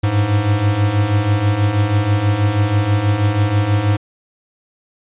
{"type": "beating tone pair", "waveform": "square", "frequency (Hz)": [98.9, 105.1], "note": ["G2", "G#2"], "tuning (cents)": [16, 21], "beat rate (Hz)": 6.2, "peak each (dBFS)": [-20, -15], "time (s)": [0.03, 3.97], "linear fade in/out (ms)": 10, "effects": ["resampled to 8000 Hz"]}